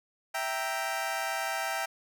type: chord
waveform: 20% pulse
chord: E diminished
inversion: none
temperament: equal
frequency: 659.3 / 784 / 932.3 Hz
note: E5 / G5 / Bb5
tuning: 0 / 0 / 0 cents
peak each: -30 / -28 / -33 dBFS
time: 0.34-1.86 s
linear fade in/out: 10 ms
effects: none